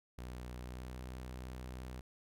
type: tone with pitch glide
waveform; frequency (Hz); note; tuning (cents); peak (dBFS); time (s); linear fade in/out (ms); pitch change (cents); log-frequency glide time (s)
sawtooth; 61.74 to 63.04; B1 to B1; 0 to +36; -40; 0.18-2.01; 5; +36; 0.59-0.96
effects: none